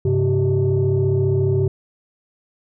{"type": "tone cluster", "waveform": "sine", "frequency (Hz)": [100, 134.5, 384.7], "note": ["G2", "C3", "G4"], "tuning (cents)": [35, 48, -33], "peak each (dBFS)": -18, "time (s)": [0.05, 1.68], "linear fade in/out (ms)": 5, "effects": ["tanh soft clip ceiling -10 dBFS"]}